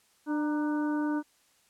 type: harmonic tone with a mistuned harmonic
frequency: 298.3 Hz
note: D4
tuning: 27 cents sharp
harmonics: 1 / 2 / 3 / 4 / 5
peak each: -27 / -41 / -38 / -45 / -41 dBFS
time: 0.26-1.23 s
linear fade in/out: 50 ms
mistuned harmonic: 3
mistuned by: +65 cents
effects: white hiss -66 dBFS RMS until 1.69 s + low-pass 11000 Hz 12 dB/octave